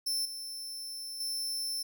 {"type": "tone with level steps", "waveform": "sawtooth", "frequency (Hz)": 5330, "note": "E8", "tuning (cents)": 18, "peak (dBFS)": [-27, -36, -30], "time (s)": [0.06, 1.83], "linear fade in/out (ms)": 10, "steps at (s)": [0.25, 1.2], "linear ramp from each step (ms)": 5, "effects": []}